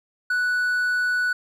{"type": "tone", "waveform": "triangle", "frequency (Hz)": 1480, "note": "F#6", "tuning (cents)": 0, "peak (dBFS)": -18, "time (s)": [0.3, 1.33], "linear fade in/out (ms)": 5, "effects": []}